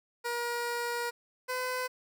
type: tone pair in turn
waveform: 15% pulse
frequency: 476.3 / 506.8 Hz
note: A#4 / B4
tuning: +37 / +45 cents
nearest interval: minor second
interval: 108 cents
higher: second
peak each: -25 dBFS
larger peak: neither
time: 0.24-1.11 / 1.48-1.88 s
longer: first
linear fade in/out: 20 ms
effects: none